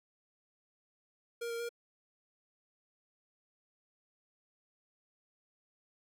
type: tone with pitch steps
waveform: square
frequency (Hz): 469.7 / 464.9 / 471.6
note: A#4 / A#4 / A#4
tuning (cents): +13 / -5 / +20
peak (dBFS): -37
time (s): 1.41-1.692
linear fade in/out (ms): 10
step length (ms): 94
effects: none